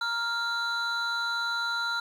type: tone cluster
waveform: sine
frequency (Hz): 934 / 1396 / 3984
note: A#5 / F6 / B7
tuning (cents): +3 / -1 / +14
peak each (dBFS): -34 / -27 / -31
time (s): 0.01-2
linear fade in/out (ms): 5
effects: tanh soft clip ceiling -23 dBFS + 9-bit